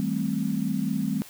sine chord, A minor seventh, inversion second, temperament equal with one note detuned, 160.86 / 196 / 220 / 261.6 Hz, E3 / G3 / A3 / C4, -42 / 0 / 0 / 0 cents, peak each -32 / -28 / -29 / -30 dBFS, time 0-1.22 s, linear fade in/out 0 ms, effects white hiss -47 dBFS RMS until 1.29 s

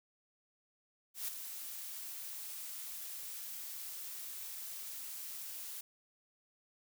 blue noise with ADSR envelope, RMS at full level -37 dBFS, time 1.14-5.81 s, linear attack 140 ms, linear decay 8 ms, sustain -8 dB, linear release 6 ms, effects none

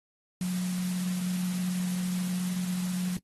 sine tone in noise, 181.6 Hz, F#3, 32 cents flat, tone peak -27 dBFS, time 0.41-3.17 s, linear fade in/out 2 ms, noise white, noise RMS -41 dBFS, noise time 0.41-3.17 s, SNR +11 dB, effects noise-tail reverb RT60 0.1 s tail -19 dB re dry + AAC 32 kbps

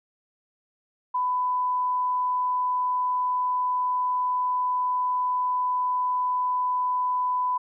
sine tone, 999 Hz, B5, 20 cents sharp, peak -22 dBFS, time 1.14-7.58 s, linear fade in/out 10 ms, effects none

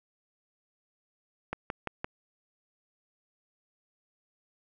click train, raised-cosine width 0.5 ms, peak -17 dBFS, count 4, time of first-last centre 1.53-2.045 s, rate 5.83 Hz, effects none

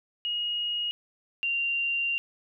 sine tone pair in turn, 2880 / 2773 Hz, F#7 / F7, -47 / -13 cents, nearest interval minor second, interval 66 cents, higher first, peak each -27 / -25 dBFS, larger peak second, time 0.25-0.91 / 1.43-2.18 s, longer second, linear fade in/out 0 ms, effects none

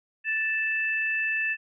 sine tone pair together, 1760 / 2637 Hz, A6 / E7, 0 / 0 cents, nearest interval perfect fifth, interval 700 cents, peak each -27 dBFS, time 0.24-1.57 s, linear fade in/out 50 ms, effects none

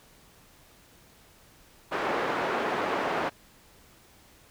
pink band-pass noise, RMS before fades -29 dBFS, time 1.91-3.3 s, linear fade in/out 20 ms, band 390 to 1600 Hz, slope 12 dB/octave, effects pink hiss -57 dBFS RMS until 4.5 s

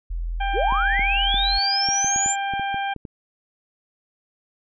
sine tone, 42.06 Hz, E1, 36 cents sharp, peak -24 dBFS, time 0.1-1.59 s, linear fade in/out 10 ms
harmonic tone, 793 Hz, G5, 20 cents sharp, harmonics 1 / 2 / 3 / 4, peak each -24 / -30 / -34 / -36 dBFS, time 0.4-2.94 s, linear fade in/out 10 ms
sine linear sweep, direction up, 277.2 to 7400 Hz, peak -20 dBFS, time 0.53-2.36 s, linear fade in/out 50 ms
clicks, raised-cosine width 3 ms, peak -22 dBFS, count 12, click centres 0.724 / 0.994 / 1.343 / 1.888 / 2.045 / 2.161 / 2.261 / 2.537 / 2.596 / 2.744 / 2.963 / 3.052 s
effects none

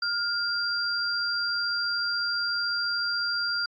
sine tone pair together, 1412 / 4749 Hz, F6 / D8, +19 / +18 cents, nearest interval octave + major sixth, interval 2099 cents, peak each -28 dBFS, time 0.02-3.66 s, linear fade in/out 5 ms, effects AAC 64 kbps

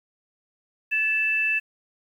sine tone pair together, 1728.7 / 2645 Hz, A6 / E7, -31 / +5 cents, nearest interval perfect fifth, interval 736 cents, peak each -28 / -21 dBFS, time 0.91-1.6 s, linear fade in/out 20 ms, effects 9-bit

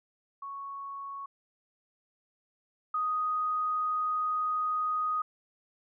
sine tone pair in turn, 1108.7 / 1246.2 Hz, C#6 / D#6, 0 / +2 cents, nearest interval major second, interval 202 cents, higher second, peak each -37 / -27 dBFS, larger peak second, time 0.42-1.26 / 2.94-5.22 s, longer second, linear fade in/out 5 ms, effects none

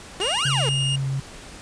sawtooth exponential two-way sweep, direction up then down, 350.6 to 1661.2 to 403.5 Hz, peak -21 dBFS, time 0.2-0.69 s, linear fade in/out 0 ms, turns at 0.47 s
45% pulse tone, 2840 Hz, F7, 28 cents sharp, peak -23 dBFS, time 0.21-0.96 s, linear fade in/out 5 ms
sine tone with vibrato, 135.6 Hz, C#3, 38 cents flat, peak -22 dBFS, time 0.45-1.2 s, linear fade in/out 5 ms, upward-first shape sine, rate 4.3 Hz, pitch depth 12 cents each way
effects pink hiss -41 dBFS RMS until 1.61 s + resampled to 22050 Hz

